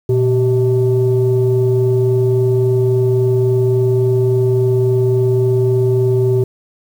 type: tone pair together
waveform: sine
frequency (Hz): 120.1 / 383.9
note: B2 / G4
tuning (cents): -48 / -36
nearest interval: octave + minor sixth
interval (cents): 2012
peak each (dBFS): -12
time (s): 0.09-6.44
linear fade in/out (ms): 5
effects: tanh soft clip ceiling -6 dBFS + 7-bit